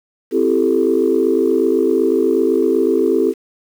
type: chord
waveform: sine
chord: A minor seventh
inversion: first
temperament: equal with one note detuned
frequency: 261.6 / 334.6 / 392 / 440 Hz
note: C4 / E4 / G4 / A4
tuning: 0 / +26 / 0 / 0 cents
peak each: -19 / -17 / -16 / -17 dBFS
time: 0.31-3.34 s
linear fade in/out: 50 ms
effects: tanh soft clip ceiling -3 dBFS + 7-bit